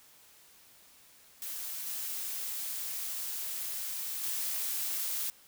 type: noise with level steps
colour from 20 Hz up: blue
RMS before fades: -39 / -37 / -34 dBFS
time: 1.42-5.3 s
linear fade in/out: 0 ms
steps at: 1.86 / 4.23 s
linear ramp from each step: 10 ms
effects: white hiss -59 dBFS RMS until 5.47 s